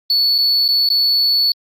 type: tone with dropouts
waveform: sine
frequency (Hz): 4435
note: C#8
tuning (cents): 0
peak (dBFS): -9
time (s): 0.1-1.52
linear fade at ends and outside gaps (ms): 2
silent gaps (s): 0.381-0.385 / 0.68-0.687 / 0.889-0.901
effects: tanh soft clip ceiling -11 dBFS + Opus 48 kbps